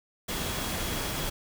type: tone in noise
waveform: sine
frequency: 3322 Hz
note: G#7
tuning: in tune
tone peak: -43 dBFS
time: 0.28-1.3 s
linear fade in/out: 10 ms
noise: pink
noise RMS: -32 dBFS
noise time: 0.28-1.3 s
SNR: -14 dB
effects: none